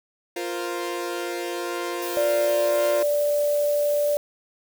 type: chord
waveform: sawtooth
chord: F suspended fourth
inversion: none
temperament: equal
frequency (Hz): 349.2 / 466.2 / 523.3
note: F4 / Bb4 / C5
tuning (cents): 0 / 0 / 0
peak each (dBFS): -25 / -30 / -30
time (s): 0.36-3.03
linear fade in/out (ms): 5
type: noise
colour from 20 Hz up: blue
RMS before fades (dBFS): -36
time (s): 2.02-4.17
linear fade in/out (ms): 2
type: tone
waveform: sine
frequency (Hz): 585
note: D5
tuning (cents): -7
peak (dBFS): -19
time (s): 2.17-4.17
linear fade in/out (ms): 0
effects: none